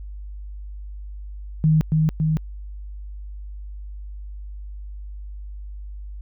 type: tone with echo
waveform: sine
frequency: 156.7 Hz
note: D#3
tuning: 13 cents sharp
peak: -13 dBFS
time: 1.64-1.81 s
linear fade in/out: 0 ms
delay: 280 ms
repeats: 2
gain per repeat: -2 dB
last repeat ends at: 2.37 s
effects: added 50 Hz sine -32 dBFS peak until 6.21 s